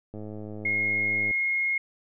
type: click train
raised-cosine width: 2 ms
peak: -26 dBFS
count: 125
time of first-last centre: 0.14-1.31 s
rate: 106 Hz
type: tone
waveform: sine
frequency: 2152 Hz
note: C7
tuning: 48 cents sharp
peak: -23 dBFS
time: 0.65-1.78 s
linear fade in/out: 5 ms
effects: none